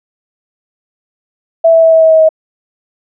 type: tone with pitch steps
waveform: sine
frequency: 659.3 / 655.1 / 651 / 646.9 / 642.8 / 638.7 / 634.6 Hz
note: E5 / E5 / E5 / E5 / E5 / D#5 / D#5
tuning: 0 / -11 / -22 / -33 / -44 / +45 / +34 cents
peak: -3 dBFS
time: 1.64-2.291 s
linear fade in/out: 10 ms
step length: 93 ms
effects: none